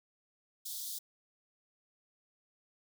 white high-pass noise, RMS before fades -41 dBFS, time 0.65-0.99 s, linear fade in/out 10 ms, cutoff 3300 Hz, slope 96 dB/octave, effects none

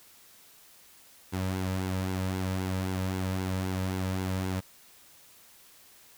sawtooth tone with flanger, 93.7 Hz, F#2, 22 cents sharp, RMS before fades -31 dBFS, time 1.32-4.61 s, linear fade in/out 20 ms, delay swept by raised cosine 1.6 to 2.8 ms, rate 3.8 Hz, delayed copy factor -0.55, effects white hiss -56 dBFS RMS until 6.17 s

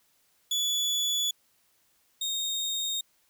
30% pulse tone pair in turn, 3432 / 3705 Hz, A7 / A#7, -44 / -11 cents, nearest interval minor second, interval 133 cents, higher second, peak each -23 / -26 dBFS, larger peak first, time 0.51-1.31 / 2.21-3.01 s, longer neither, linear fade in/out 5 ms, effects white hiss -68 dBFS RMS until 3.29 s

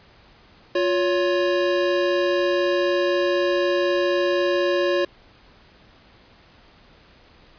square tone pair together, 353.4 / 561 Hz, F4 / C#5, +21 / +21 cents, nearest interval minor sixth, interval 800 cents, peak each -22 dBFS, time 0.75-5.05 s, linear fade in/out 5 ms, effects pink hiss -52 dBFS RMS until 7.58 s + resampled to 11025 Hz

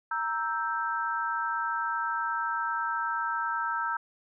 sine chord, E diminished, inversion second, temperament equal, 932.3 / 1318.5 / 1568 Hz, Bb5 / E6 / G6, 0 / 0 / 0 cents, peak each -32 / -31 / -33 dBFS, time 0.11-3.97 s, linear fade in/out 5 ms, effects none

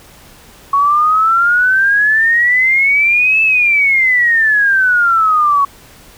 sine exponential two-way sweep, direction up then down, 1108.7 to 2637 to 1108.7 Hz, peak -8 dBFS, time 0.73-5.65 s, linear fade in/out 5 ms, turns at 3.42 s, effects pink hiss -41 dBFS RMS until 6.17 s

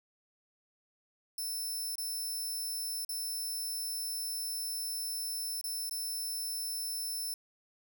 10% pulse tone with dropouts, 5300 Hz, E8, 9 cents sharp, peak -29 dBFS, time 1.38-7.34 s, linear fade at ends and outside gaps 2 ms, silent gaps 1.955-1.981 / 3.048-3.091 / 5.613-5.64 / 5.895-5.91 s, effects none

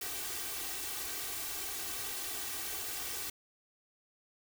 white noise with comb filter, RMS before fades -39 dBFS, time 0.01-3.3 s, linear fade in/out 5 ms, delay 2.6 ms, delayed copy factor +0.85, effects none

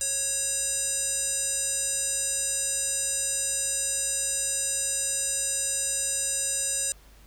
square tone with band-pass filter, 550 Hz, C#5, 14 cents flat, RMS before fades -28 dBFS, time 0.01-6.92 s, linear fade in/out 0 ms, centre 7800 Hz, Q 8, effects added 50 Hz sine -51 dBFS peak until 7.26 s + pink hiss -57 dBFS RMS until 7.26 s

